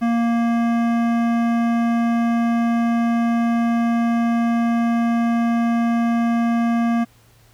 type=tone with hard clipping; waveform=sine; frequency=233.2 Hz; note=A#3; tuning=1 cent sharp; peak=-18 dBFS; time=0.01-7.05 s; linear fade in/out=20 ms; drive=15 dB; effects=added 114 Hz sine -53 dBFS peak until 7.53 s + pink hiss -55 dBFS RMS until 7.53 s